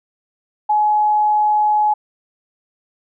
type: tone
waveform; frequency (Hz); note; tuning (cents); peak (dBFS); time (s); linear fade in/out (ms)
sine; 845; G#5; +30; -12; 0.69-1.94; 10
effects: none